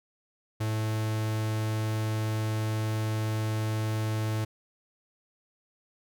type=tone; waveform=45% pulse; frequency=109 Hz; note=A2; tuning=16 cents flat; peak=-27 dBFS; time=0.6-4.45 s; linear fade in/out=10 ms; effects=none